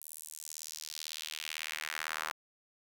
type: tone with high-pass filter sweep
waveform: sawtooth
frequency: 78 Hz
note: D#2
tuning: 5 cents sharp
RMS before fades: -42 dBFS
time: 0.01-2.32 s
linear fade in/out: 5 ms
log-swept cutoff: 11000 to 1200 Hz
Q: 1.8
effects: 10-bit